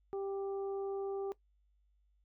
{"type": "harmonic tone", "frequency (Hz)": 393.1, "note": "G4", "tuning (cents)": 5, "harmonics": [1, 2, 3], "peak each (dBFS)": [-36, -46, -54], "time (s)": [0.13, 1.32], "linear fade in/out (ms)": 0, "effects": ["noise-tail reverb RT60 0.1 s tail -17 dB re dry", "added 50 Hz sine -69 dBFS peak until 2.24 s"]}